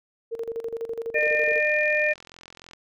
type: tone with tremolo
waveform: sine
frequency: 458.5 Hz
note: A#4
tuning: 29 cents flat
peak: -26 dBFS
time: 0.31-1.6 s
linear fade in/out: 20 ms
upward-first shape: square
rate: 12 Hz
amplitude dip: 75%
type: harmonic tone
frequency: 604 Hz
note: D5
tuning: 48 cents sharp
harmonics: 1 / 3 / 4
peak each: -24 / -24 / -24 dBFS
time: 1.14-2.14 s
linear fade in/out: 20 ms
type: click train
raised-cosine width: 0.2 ms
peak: -27 dBFS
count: 67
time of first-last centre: 1.21-2.734 s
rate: 43.3 Hz
effects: none